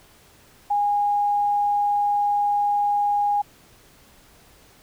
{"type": "tone", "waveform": "sine", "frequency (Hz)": 820, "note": "G#5", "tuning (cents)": -22, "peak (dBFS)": -18, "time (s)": [0.7, 3.42], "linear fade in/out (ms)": 10, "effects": ["pink hiss -53 dBFS RMS until 4.82 s"]}